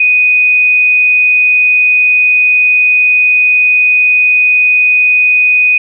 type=tone; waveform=sine; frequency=2489 Hz; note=D#7; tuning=in tune; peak=-5 dBFS; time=0-5.78 s; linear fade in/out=5 ms; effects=none